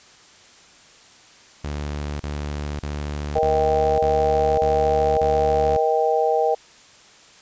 sawtooth tone bursts, 73.42 Hz, D2, in tune, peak -22 dBFS, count 7, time 1.64-5.77 s, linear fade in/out 5 ms, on 560 ms, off 35 ms
harmonic tone, 157.5 Hz, D#3, 21 cents sharp, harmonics 3 / 4 / 5, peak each -20 / -22 / -21 dBFS, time 3.35-6.55 s, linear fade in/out 10 ms
effects white hiss -49 dBFS RMS until 7.41 s + resampled to 16000 Hz

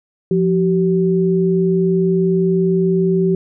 sine tone pair together, 174.61 / 382.4 Hz, F3 / G4, 0 / -43 cents, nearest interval octave + major second, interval 1357 cents, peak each -15 dBFS, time 0.31-3.35 s, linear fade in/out 2 ms, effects none

